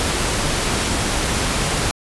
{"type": "noise", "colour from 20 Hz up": "pink", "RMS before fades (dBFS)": -20, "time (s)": [0, 1.91], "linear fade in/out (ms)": 0, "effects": ["resampled to 24000 Hz"]}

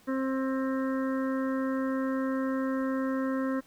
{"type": "harmonic tone", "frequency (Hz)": 264.7, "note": "C4", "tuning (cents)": 20, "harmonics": [1, 2, 4, 5, 6, 7], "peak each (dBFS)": [-28, -34, -40, -42, -44, -45], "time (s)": [0.07, 3.61], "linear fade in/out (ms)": 20, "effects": ["pink hiss -60 dBFS RMS until 3.66 s"]}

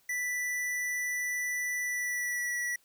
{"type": "tone with pitch glide", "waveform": "square", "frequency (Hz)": [1975.5, 1943.8], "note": ["B6", "B6"], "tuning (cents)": [0, -28], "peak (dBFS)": -31, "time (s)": [0.09, 2.76], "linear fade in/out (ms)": 5, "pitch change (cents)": -28, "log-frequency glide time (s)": [1.82, 2.55], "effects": ["white hiss -67 dBFS RMS until 2.84 s"]}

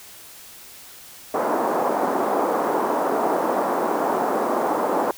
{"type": "band-pass noise", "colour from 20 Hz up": "white", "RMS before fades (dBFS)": -22, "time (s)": [1.34, 5.11], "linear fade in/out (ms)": 2, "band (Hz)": [250, 1000], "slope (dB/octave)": 24, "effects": ["white hiss -43 dBFS RMS until 5.17 s"]}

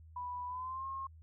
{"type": "tone with pitch glide", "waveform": "sine", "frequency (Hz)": [986, 1075.2], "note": ["B5", "C6"], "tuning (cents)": [-3, 47], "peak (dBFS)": -38, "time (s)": [0.16, 1.07], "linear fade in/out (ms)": 5, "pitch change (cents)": 150, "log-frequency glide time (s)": [0.47, 0.86], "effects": ["added 80 Hz sine -53 dBFS peak until 1.22 s"]}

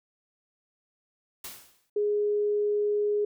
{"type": "noise with exponential decay", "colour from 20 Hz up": "white", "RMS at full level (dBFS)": -37, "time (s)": [1.44, 1.9], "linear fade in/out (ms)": 5, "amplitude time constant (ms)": 99}
{"type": "tone", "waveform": "sine", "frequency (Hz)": 415.3, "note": "G#4", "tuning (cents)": 0, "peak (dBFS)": -23, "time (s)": [1.96, 3.25], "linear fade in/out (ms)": 5}
{"effects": []}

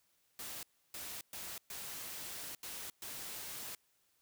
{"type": "noise bursts at uneven times", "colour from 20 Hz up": "white", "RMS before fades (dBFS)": -45, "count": 6, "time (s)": [[0.39, 0.63], [0.94, 1.21], [1.33, 1.58], [1.7, 2.55], [2.63, 2.9], [3.02, 3.75]], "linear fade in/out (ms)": 2, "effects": ["white hiss -75 dBFS RMS until 4.21 s"]}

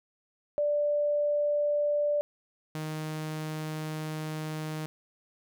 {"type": "tone pair in turn", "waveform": ["sine", "sawtooth"], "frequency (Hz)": [587.3, 155.56], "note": ["D5", "D#3"], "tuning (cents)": [0, 0], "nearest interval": "octave + major seventh", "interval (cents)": 2300, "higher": "first", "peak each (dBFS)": [-24, -29], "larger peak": "first", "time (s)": [[0.58, 2.21], [2.75, 4.86]], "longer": "second", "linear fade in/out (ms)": 0, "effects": []}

